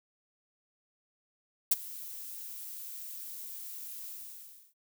violet noise with ADSR envelope, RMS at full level -21 dBFS, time 1.71-4.74 s, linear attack 9 ms, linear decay 25 ms, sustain -22 dB, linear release 670 ms, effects none

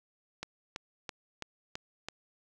click train, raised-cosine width 0.2 ms, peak -20 dBFS, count 6, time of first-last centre 0.43-2.086 s, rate 3.02 Hz, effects none

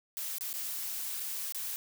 blue noise with dropouts, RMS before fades -37 dBFS, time 0.17-1.76 s, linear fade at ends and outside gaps 0 ms, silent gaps 0.383-0.409 / 0.53-0.539 / 1.198-1.202 / 1.523-1.547 s, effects none

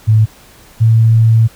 sine tone pair in turn, 109.2 / 112.79 Hz, A2 / A2, -13 / +43 cents, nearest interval minor second, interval 56 cents, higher second, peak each -5 dBFS, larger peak neither, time 0.07-0.26 / 0.8-1.48 s, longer second, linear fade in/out 20 ms, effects pink hiss -42 dBFS RMS until 1.55 s

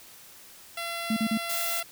10% pulse tone, 680 Hz, F5, 46 cents flat, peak -23 dBFS, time 0.77-1.83 s, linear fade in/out 5 ms
sine tone bursts, 220 Hz, A3, in tune, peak -23 dBFS, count 3, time 1.1-1.376 s, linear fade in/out 5 ms, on 66 ms, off 39 ms
blue noise, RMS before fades -31 dBFS, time 1.49-1.81 s, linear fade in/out 10 ms
effects white hiss -50 dBFS RMS until 1.91 s

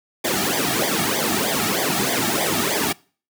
pink noise with flanger, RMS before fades -21 dBFS, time 0.24-2.93 s, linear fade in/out 10 ms, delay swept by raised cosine 0.72 to 2.02 ms, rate 3.2 Hz, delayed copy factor -0.9, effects noise-tail reverb RT60 0.4 s tail -24 dB re dry + high-pass 150 Hz 12 dB/octave

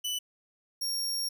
sawtooth tone pair in turn, 2981 / 5560 Hz, F#7 / F8, +12 / -9 cents, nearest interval major seventh, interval 1079 cents, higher second, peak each -27 / -27 dBFS, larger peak neither, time 0.04-0.19 / 0.81-1.29 s, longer second, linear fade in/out 10 ms, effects none

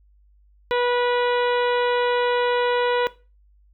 harmonic tone, 488.1 Hz, B4, 20 cents flat, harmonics 1 / 2 / 3 / 4 / 5 / 6 / 7 / 8, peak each -20 / -26 / -30 / -32 / -34 / -36 / -37 / -38 dBFS, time 0.71-3.07 s, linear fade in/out 0 ms, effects noise-tail reverb RT60 0.3 s tail -17 dB re dry + added 50 Hz sine -53 dBFS peak until 3.73 s

